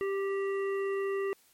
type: harmonic tone with a mistuned harmonic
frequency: 393 Hz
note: G4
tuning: 4 cents sharp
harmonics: 1 / 3 / 5 / 7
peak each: -29 / -41 / -42 / -49 dBFS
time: 0.01-1.33 s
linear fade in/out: 0 ms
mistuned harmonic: 5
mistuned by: -20 cents
effects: white hiss -64 dBFS RMS until 1.53 s + MP3 64 kbps